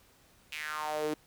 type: tone with high-pass filter sweep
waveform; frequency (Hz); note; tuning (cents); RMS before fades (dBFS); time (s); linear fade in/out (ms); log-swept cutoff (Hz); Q
sawtooth; 153; D#3; -29; -35; 0.52-1.14; 5; 2700 to 330; 4.6
effects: pink hiss -63 dBFS RMS until 1.26 s